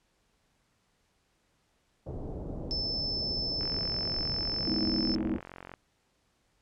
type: low-pass noise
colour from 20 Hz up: pink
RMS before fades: -38 dBFS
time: 2.06-5.4 s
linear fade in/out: 10 ms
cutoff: 640 Hz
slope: 24 dB/octave
type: tone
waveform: sine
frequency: 5274 Hz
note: E8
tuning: in tune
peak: -30 dBFS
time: 2.71-5.15 s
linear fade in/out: 0 ms
type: click train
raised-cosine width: 0.5 ms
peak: -28 dBFS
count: 97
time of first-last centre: 3.61-5.739 s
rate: 45.1 Hz
type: chord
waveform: sine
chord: E major seventh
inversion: first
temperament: equal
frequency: 207.7 / 246.9 / 311.1 / 329.6 Hz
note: G#3 / B3 / D#4 / E4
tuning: 0 / 0 / 0 / 0 cents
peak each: -34 dBFS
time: 4.67-5.37 s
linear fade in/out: 5 ms
effects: pink hiss -72 dBFS RMS until 6.61 s + low-pass 9000 Hz 12 dB/octave